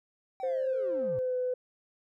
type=linear sweep; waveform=triangle; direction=down; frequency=780 to 103.83 Hz; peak=-35 dBFS; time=0.4-1.19 s; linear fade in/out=0 ms
type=tone with pitch glide; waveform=sine; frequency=523.3 to 503.1 Hz; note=C5 to B4; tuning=0 to +32 cents; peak=-27 dBFS; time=0.43-1.54 s; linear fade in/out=5 ms; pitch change=-68 cents; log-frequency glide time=1.02-1.36 s
effects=tanh soft clip ceiling -22 dBFS